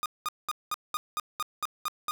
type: tone bursts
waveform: 45% pulse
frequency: 1227 Hz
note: D#6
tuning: 25 cents flat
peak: -28 dBFS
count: 10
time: 0.03-2.11 s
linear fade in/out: 0 ms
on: 28 ms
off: 200 ms
effects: none